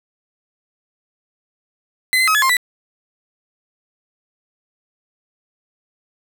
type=tone with pitch steps; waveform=35% pulse; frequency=2032 / 2060 / 1273 / 1706 / 1057 / 1974 Hz; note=B6 / C7 / D#6 / G#6 / C6 / B6; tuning=+49 / -28 / +39 / +46 / +17 / -1 cents; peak=-11 dBFS; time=2.13-2.568 s; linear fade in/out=0 ms; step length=73 ms; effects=none